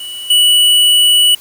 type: tone with level steps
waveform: square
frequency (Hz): 2949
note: F#7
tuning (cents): -6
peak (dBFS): -24 / -7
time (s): 0-1.35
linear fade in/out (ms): 5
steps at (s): 0.3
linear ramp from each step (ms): 5
effects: white hiss -39 dBFS RMS until 1.4 s